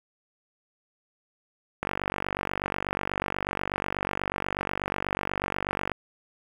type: click train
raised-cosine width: 0.5 ms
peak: -12 dBFS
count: 198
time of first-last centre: 1.83-5.917 s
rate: 48.2 Hz
effects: 7-bit